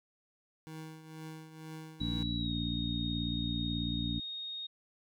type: tone with tremolo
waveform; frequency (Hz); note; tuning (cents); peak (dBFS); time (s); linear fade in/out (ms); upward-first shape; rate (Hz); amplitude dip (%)
25% pulse; 158.2; D#3; +29; -38; 0.67-2.23; 0; triangle; 2.1; 70
type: harmonic tone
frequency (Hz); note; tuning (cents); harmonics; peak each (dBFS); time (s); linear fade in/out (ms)
58.27; A#1; 0; 1 / 2 / 3 / 4 / 5; -39 / -39 / -39 / -39 / -39; 2-4.2; 10
type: tone with pitch glide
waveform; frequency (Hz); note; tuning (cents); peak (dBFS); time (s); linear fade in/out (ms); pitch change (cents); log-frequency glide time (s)
sine; 3900 to 3720; B7 to A#7; -23 to -4; -38; 2-4.67; 10; -81; 2.37-2.54
effects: none